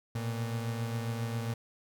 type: beating tone pair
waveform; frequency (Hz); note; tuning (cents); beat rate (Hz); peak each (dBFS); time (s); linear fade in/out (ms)
35% pulse; 114.7 / 122.1; A#2 / B2; -28 / -19; 7.4; -31 / -39; 0.15-1.54; 5
effects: none